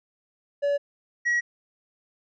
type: tone pair in turn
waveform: triangle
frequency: 571 / 1912.9 Hz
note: D5 / A#6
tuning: -49 / +44 cents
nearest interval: octave + major sixth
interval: 2093 cents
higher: second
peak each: -19 dBFS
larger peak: neither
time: 0.62-0.78 / 1.25-1.41 s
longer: neither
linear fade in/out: 20 ms
effects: resampled to 16000 Hz